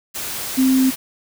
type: tone in noise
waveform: sine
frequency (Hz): 261.6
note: C4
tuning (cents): 0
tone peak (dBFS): -12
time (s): 0.57-0.91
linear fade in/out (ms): 20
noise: white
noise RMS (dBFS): -27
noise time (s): 0.14-0.96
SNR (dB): +12
effects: none